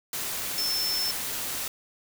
sine tone in noise, 5320 Hz, E8, 15 cents sharp, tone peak -26 dBFS, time 0.58-1.11 s, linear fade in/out 2 ms, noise white, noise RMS -32 dBFS, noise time 0.13-1.68 s, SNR +3 dB, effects none

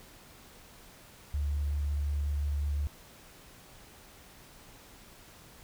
sine tone with vibrato, 72.5 Hz, D2, 22 cents flat, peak -28 dBFS, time 1.34-2.87 s, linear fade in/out 0 ms, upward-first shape sine, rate 5.5 Hz, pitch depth 9 cents each way, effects pink hiss -54 dBFS RMS until 5.63 s

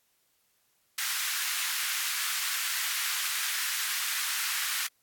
pink high-pass noise, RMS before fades -31 dBFS, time 0.98-4.87 s, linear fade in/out 5 ms, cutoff 1400 Hz, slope 24 dB/octave, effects white hiss -71 dBFS RMS until 5.02 s + AAC 64 kbps

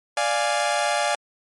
sawtooth chord, D diminished, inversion none, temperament equal, 587.3 / 698.5 / 830.6 Hz, D5 / F5 / Ab5, 0 / 0 / 0 cents, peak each -21 dBFS, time 0.17-1.15 s, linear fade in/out 2 ms, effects MP3 48 kbps

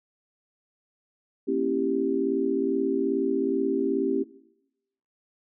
sine chord, A# diminished seventh, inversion none, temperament equal with one note detuned, 233.1 / 273.2 / 329.6 / 392 Hz, A#3 / C#4 / E4 / G4, 0 / -25 / 0 / 0 cents, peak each -32 / -27 / -31 / -26 dBFS, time 1.47-4.24 s, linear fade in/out 20 ms, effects noise-tail reverb RT60 0.9 s tail -20 dB re dry

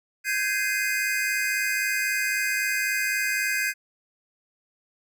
square chord, Ab major seventh, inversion third, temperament just, 1557.4 / 1661.2 / 2077 / 2492 Hz, G6 / Ab6 / C7 / Eb7, -12 / 0 / -13 / +2 cents, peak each -30 dBFS, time 0.24-3.74 s, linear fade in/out 50 ms, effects none

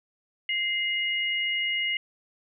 sine tone pair together, 2088 / 2879 Hz, C7 / F#7, -4 / -48 cents, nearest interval tritone, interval 556 cents, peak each -27 / -28 dBFS, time 0.49-1.97 s, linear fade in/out 2 ms, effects none

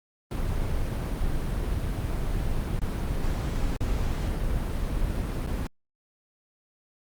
brown noise with dropouts, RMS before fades -27 dBFS, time 0.31-5.67 s, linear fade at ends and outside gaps 2 ms, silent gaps 2.791-2.817 / 3.766-3.806 / 5.465-5.472 s, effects Opus 32 kbps

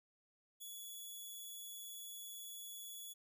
5% pulse tone, 3398 Hz, G#7, 39 cents sharp, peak -40 dBFS, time 0.6-3.14 s, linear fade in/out 20 ms, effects none

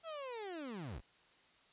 30% pulse linear sweep, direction down, 675 to 32.09 Hz, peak -40 dBFS, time 0.03-1.02 s, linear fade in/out 50 ms, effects white hiss -67 dBFS RMS until 1.72 s + resampled to 8000 Hz

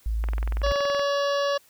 sine tone, 55 Hz, A1, in tune, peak -23 dBFS, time 0.06-0.72 s, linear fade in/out 0 ms
click train, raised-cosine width 0.5 ms, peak -20 dBFS, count 17, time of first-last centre 0.24-0.995 s, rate 21.2 Hz
harmonic tone, 566 Hz, C#5, 36 cents sharp, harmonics 1 / 2 / 3 / 5 / 6 / 7 / 8 / 9 / 10, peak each -23 / -29 / -33 / -37 / -39 / -40 / -41 / -42 / -43 dBFS, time 0.63-1.58 s, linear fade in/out 10 ms
effects white hiss -58 dBFS RMS until 1.69 s

